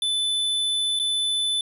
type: tone with dropouts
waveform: square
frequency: 3506 Hz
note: A7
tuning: 7 cents flat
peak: -22 dBFS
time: 0.02-1.61 s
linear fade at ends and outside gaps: 2 ms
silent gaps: 0.991-0.997 s
effects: resampled to 32000 Hz